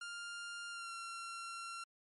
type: tone with pitch glide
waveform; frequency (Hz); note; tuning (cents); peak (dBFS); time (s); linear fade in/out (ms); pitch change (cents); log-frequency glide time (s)
sawtooth; 1400 to 1367.2; F6 to F6; +4 to -37; -40; 0.01-1.84; 5; -41; 0.7-0.92
effects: MP3 48 kbps